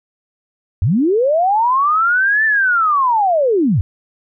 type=linear two-way sweep; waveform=sine; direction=up then down; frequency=76.2 to 1785 to 76.2 Hz; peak=-11 dBFS; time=0.82-3.81 s; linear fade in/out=0 ms; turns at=2.45 s; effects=none

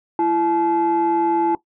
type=tone pair together; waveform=sine; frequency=336.2 / 860 Hz; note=E4 / A5; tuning=+34 / -40 cents; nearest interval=octave + major third; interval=1626 cents; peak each=-17 / -17 dBFS; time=0.19-1.55 s; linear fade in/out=2 ms; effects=noise-tail reverb RT60 0.1 s tail -17 dB re dry + tanh soft clip ceiling -11 dBFS

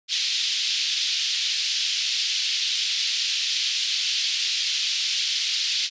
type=band-pass noise; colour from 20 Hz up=pink; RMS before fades=-25 dBFS; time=0.08-5.9 s; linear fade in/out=50 ms; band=3100 to 5200 Hz; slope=24 dB/octave; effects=resampled to 16000 Hz

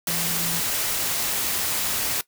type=tone in noise; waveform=sine; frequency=169.2 Hz; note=E3; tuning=45 cents sharp; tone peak=-32 dBFS; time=0.08-0.6 s; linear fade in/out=2 ms; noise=white; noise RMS=-25 dBFS; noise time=0.07-2.21 s; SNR=-10 dB; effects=noise-tail reverb RT60 0.1 s tail -19 dB re dry

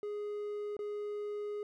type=tone with dropouts; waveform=triangle; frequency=415.3 Hz; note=G#4; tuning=in tune; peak=-34 dBFS; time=0.03-1.63 s; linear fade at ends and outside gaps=1 ms; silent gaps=0.767-0.791 s; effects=none

